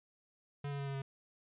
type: tone with pitch steps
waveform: square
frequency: 142.8 / 141.16 / 139.54 / 137.94 / 136.35 Hz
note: D3 / C#3 / C#3 / C#3 / C#3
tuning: -48 / +32 / +12 / -8 / -28 cents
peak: -38 dBFS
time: 0.64-1.02 s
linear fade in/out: 5 ms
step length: 76 ms
effects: resampled to 8000 Hz